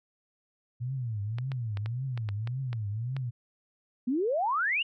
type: tone with vibrato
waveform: sine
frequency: 116.54 Hz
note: A#2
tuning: in tune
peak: -30 dBFS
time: 0.8-3.31 s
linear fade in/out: 20 ms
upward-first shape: triangle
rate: 1.8 Hz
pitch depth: 280 cents each way
type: clicks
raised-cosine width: 0.3 ms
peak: -24 dBFS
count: 9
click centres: 1.385 / 1.518 / 1.772 / 1.86 / 2.176 / 2.289 / 2.474 / 2.73 / 3.166 s
type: exponential sweep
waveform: sine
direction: up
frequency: 233.1 to 2960 Hz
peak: -25 dBFS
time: 4.07-4.83 s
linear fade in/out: 10 ms
effects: none